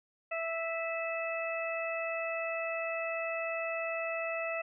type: harmonic tone with a mistuned harmonic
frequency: 659.3 Hz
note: E5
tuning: in tune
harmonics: 1 / 2 / 3 / 4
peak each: -35 / -41 / -41 / -38 dBFS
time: 0.31-4.62 s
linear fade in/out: 10 ms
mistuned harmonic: 4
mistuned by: -17 cents
effects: none